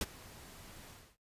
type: noise with ADSR envelope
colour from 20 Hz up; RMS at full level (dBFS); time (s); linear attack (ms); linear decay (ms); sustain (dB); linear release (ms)
pink; -32; 0.01-1.17; 3; 34; -21; 270
effects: noise-tail reverb RT60 0.1 s tail -18 dB re dry + resampled to 32000 Hz